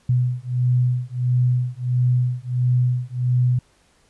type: beating tone pair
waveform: sine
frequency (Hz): 123.8 / 125.3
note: B2 / B2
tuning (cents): +5 / +25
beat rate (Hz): 1.5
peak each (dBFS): -20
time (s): 0.09-3.59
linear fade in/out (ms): 5
effects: pink hiss -59 dBFS RMS until 4.09 s + resampled to 24000 Hz